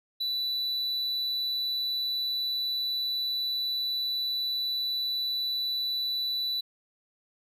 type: tone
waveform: triangle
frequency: 3968 Hz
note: B7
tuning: 7 cents sharp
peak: -26 dBFS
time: 0.2-6.61 s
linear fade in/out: 10 ms
effects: none